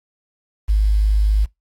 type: tone with quantisation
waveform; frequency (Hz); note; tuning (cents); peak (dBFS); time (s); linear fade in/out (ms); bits
sine; 51.91; G#1; 0; -12; 0.68-1.46; 20; 7
effects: noise-tail reverb RT60 0.2 s tail -25 dB re dry + AAC 48 kbps